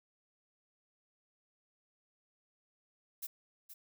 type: noise with echo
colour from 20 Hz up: violet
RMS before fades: -41 dBFS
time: 3.22-3.27 s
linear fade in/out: 10 ms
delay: 470 ms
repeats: 1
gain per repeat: -10 dB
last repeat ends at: 3.74 s
effects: none